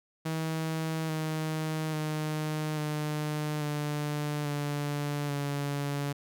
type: tone with pitch steps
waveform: sawtooth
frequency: 160 / 156.98 / 154.02 / 151.11 / 148.25 / 145.45 / 142.71 Hz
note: D#3 / D#3 / D#3 / D3 / D3 / D3 / D3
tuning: +49 / +16 / -17 / +50 / +17 / -16 / -49 cents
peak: -26 dBFS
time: 0.25-6.13 s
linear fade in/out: 10 ms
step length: 840 ms
effects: none